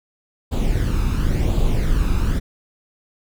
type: noise with flanger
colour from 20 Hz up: brown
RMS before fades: -18 dBFS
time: 0.51-2.4 s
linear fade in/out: 20 ms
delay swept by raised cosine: 0.26 to 0.8 ms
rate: 0.93 Hz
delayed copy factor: +0.6
effects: none